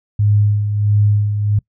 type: tone with tremolo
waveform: sine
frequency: 103.83 Hz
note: G#2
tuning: in tune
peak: -9 dBFS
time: 0.19-1.59 s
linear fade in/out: 5 ms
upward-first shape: sine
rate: 1.5 Hz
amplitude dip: 55%
effects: noise-tail reverb RT60 0.1 s tail -24 dB re dry